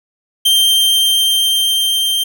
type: tone with level ramp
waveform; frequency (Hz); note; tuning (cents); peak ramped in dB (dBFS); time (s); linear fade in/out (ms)
45% pulse; 3154; G7; +10; -8 to -13; 0.45-2.24; 10
effects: none